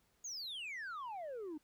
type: exponential sweep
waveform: sine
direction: down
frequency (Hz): 6810 to 290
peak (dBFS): -39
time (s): 0.24-1.58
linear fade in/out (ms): 10
effects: tanh soft clip ceiling -41 dBFS + pink hiss -75 dBFS RMS until 1.63 s